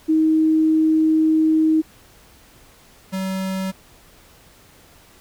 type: tone pair in turn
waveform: sine / square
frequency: 315.6 / 189.95 Hz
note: D#4 / F#3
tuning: +25 / +46 cents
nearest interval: major sixth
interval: 879 cents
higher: first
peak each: -13 / -23 dBFS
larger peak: first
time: 0.08-1.82 / 3.12-3.72 s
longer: first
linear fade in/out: 20 ms
effects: pink hiss -50 dBFS RMS until 5.2 s